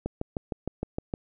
click train, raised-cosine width 2 ms, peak -16 dBFS, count 8, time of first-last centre 0.06-1.139 s, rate 6.49 Hz, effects none

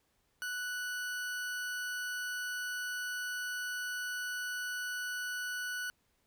40% pulse tone, 1480 Hz, F#6, in tune, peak -35 dBFS, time 0.42-5.9 s, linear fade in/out 0 ms, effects pink hiss -75 dBFS RMS until 6.26 s

